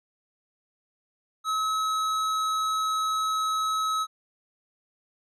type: tone with hard clipping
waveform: sine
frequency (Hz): 1286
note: E6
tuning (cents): -43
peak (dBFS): -26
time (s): 1.44-4.07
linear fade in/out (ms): 50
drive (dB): 13
effects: none